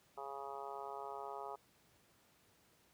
harmonic tone, 138.59 Hz, C#3, in tune, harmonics 3 / 4 / 5 / 6 / 7 / 8 / 9, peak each -50 / -54 / -50 / -49 / -51 / -55 / -52 dBFS, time 0.17-1.56 s, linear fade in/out 10 ms, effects pink hiss -70 dBFS RMS until 2.93 s + high-pass 80 Hz 12 dB/octave

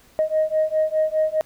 sine beating tone pair, 622.3 / 627.2 Hz, D#5 / D#5, 0 / +14 cents, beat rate 4.9 Hz, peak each -20 dBFS, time 0.19-1.41 s, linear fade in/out 0 ms, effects tanh soft clip ceiling -12 dBFS + pink hiss -54 dBFS RMS until 1.45 s

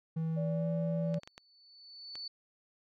triangle tone with pitch glide, 161.8 to 166.16 Hz, E3 to E3, -32 to +14 cents, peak -29 dBFS, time 0.16-1.19 s, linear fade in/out 10 ms, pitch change +46 cents, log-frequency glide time 0.45-0.67 s
sine tone, 580 Hz, D5, 22 cents flat, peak -36 dBFS, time 0.36-1.2 s, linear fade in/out 20 ms
sine tone with exponential growth, 4483 Hz, C#8, 19 cents sharp, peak -38 dBFS, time 1.03-2.28 s, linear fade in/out 5 ms, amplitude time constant 270 ms
clicks, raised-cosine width 0.2 ms, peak -29 dBFS, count 5, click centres 1.143 / 1.234 / 1.275 / 1.379 / 2.155 s
effects none

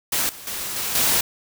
white noise with level steps, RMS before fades -22 / -39 / -29 / -26 / -19 dBFS, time 0.12-1.21 s, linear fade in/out 5 ms, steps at 0.29 / 0.47 / 0.76 / 0.95 s, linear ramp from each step 2 ms, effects none

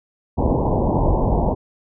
pink low-pass noise, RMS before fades -18 dBFS, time 0.37-1.55 s, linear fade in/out 20 ms, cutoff 990 Hz, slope 96 dB/octave, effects none

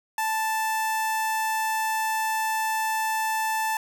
sawtooth tone with notch filter, 880 Hz, A5, in tune, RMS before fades -26 dBFS, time 0.18-3.77 s, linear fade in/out 2 ms, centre 4000 Hz, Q 1.8, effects none

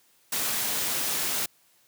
white noise, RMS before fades -28 dBFS, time 0.32-1.46 s, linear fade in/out 5 ms, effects white hiss -63 dBFS RMS until 1.87 s + high-pass 100 Hz 12 dB/octave

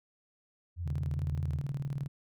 sine tone with vibrato, 83.3 Hz, E2, 19 cents sharp, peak -33 dBFS, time 0.76-1.62 s, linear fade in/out 50 ms, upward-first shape triangle, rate 4.9 Hz, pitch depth 99 cents each way
sine tone with tremolo, 139.3 Hz, C#3, 9 cents sharp, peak -30 dBFS, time 0.85-2.08 s, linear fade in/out 20 ms, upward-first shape square, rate 19 Hz, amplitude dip 70%
effects none

